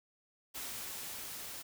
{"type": "noise with level ramp", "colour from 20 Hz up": "white", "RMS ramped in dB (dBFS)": [-42, -45], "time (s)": [0.54, 1.63], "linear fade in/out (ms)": 20, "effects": []}